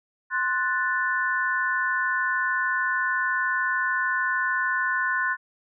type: chord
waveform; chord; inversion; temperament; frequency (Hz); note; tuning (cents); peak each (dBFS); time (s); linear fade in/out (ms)
sine; F# diminished; second; equal; 1046.5 / 1480 / 1760; C6 / F#6 / A6; 0 / 0 / 0; -28 / -25 / -27; 0.3-5.37; 50
effects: none